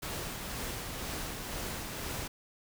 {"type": "noise with tremolo", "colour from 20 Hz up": "pink", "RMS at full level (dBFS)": -37, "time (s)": [0.02, 2.28], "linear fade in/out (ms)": 10, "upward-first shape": "triangle", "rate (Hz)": 2, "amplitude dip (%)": 35, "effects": []}